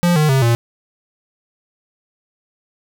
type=tone with pitch steps; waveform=square; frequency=174.61 / 152.89 / 133.87 / 117.21 Hz; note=F3 / D#3 / C3 / A#2; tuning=0 / -30 / +40 / +10 cents; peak=-12 dBFS; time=0.03-0.55 s; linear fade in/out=0 ms; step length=130 ms; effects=8-bit